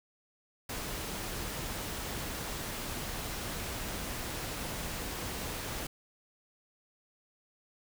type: noise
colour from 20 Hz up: pink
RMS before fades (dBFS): -38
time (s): 0.69-5.87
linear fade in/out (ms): 5
effects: none